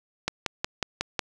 click train, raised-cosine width 0.2 ms, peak -8 dBFS, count 6, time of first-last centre 0.28-1.192 s, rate 5.48 Hz, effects none

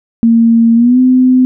sine tone with pitch glide, 229.9 to 255.1 Hz, A#3 to C4, -24 to -44 cents, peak -4 dBFS, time 0.23-1.45 s, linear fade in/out 0 ms, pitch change +180 cents, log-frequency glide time 0.75-0.99 s, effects none

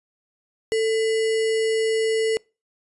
sine tone with sample-and-hold, 443.6 Hz, A4, 14 cents sharp, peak -18 dBFS, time 0.72-2.37 s, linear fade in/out 0 ms, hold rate 2450 Hz, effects noise-tail reverb RT60 0.3 s tail -26 dB re dry + resampled to 24000 Hz

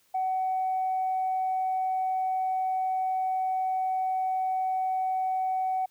sine tone, 752 Hz, F#5, 28 cents sharp, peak -24 dBFS, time 0.14-5.86 s, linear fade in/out 10 ms, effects tanh soft clip ceiling -21 dBFS + white hiss -66 dBFS RMS until 5.9 s

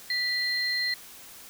sine tone pair together, 1969 / 4172 Hz, B6 / C8, -6 / -6 cents, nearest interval octave + minor second, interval 1300 cents, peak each -28 dBFS, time 0.1-0.94 s, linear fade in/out 2 ms, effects white hiss -47 dBFS RMS until 1.49 s

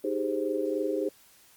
sine chord, Ab major seventh, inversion second, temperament equal, 311.1 / 392 / 415.3 / 523.3 Hz, Eb4 / G4 / Ab4 / C5, 0 / 0 / 0 / 0 cents, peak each -32 dBFS, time 0.04-1.09 s, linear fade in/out 5 ms, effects white hiss -58 dBFS RMS until 1.56 s + Opus 32 kbps

